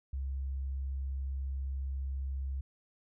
sine tone, 67.3 Hz, C2, 49 cents sharp, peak -33 dBFS, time 0.13-2.61 s, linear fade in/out 5 ms, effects none

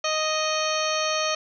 harmonic tone, 622.3 Hz, D#5, in tune, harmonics 1 / 2 / 3 / 4 / 5 / 6 / 7 / 9 / 10, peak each -27 / -28 / -35 / -31 / -33 / -37 / -32 / -35 / -35 dBFS, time 0.04-1.35 s, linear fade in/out 5 ms, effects none

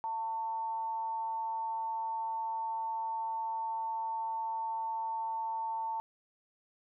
sine tone with amplitude modulation, 898 Hz, A5, 35 cents sharp, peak -31 dBFS, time 0.04-6 s, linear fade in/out 0 ms, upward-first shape sine, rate 214 Hz, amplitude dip 35%, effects none

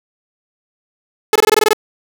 sawtooth tone bursts, 429.7 Hz, A4, 41 cents flat, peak -4 dBFS, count 9, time 1.33-1.732 s, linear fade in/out 2 ms, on 26 ms, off 21 ms, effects none

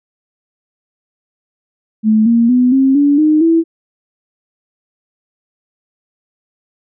sine tone with pitch steps, 217.2 / 232.8 / 249.5 / 267.4 / 286.6 / 307.2 / 329.2 Hz, A3 / A#3 / B3 / C4 / D4 / D#4 / E4, -22 / -2 / +18 / +38 / -42 / -22 / -2 cents, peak -7 dBFS, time 2.03-3.64 s, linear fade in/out 50 ms, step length 230 ms, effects none

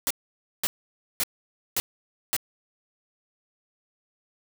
white noise bursts, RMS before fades -25 dBFS, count 5, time 0.07-2.365 s, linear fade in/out 0 ms, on 35 ms, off 530 ms, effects none

